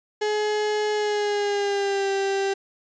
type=tone with pitch glide; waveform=35% pulse; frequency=422.7 to 392.1 Hz; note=G#4 to G4; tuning=+31 to 0 cents; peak=-20 dBFS; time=0.21-2.54 s; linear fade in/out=10 ms; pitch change=-131 cents; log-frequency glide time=0.93-2.1 s; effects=resampled to 16000 Hz